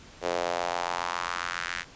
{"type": "tone with high-pass filter sweep", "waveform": "sawtooth", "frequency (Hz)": 87.31, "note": "F2", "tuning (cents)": 0, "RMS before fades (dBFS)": -31, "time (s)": [0.21, 1.85], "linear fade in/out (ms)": 50, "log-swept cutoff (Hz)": [490, 1800], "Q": 2.3, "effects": ["pink hiss -50 dBFS RMS until 1.95 s", "resampled to 16000 Hz"]}